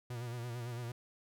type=tone with vibrato; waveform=45% pulse; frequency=120 Hz; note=B2; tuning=49 cents flat; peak=-39 dBFS; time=0.1-0.92 s; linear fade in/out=5 ms; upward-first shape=sine; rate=8.9 Hz; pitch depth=60 cents each way; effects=none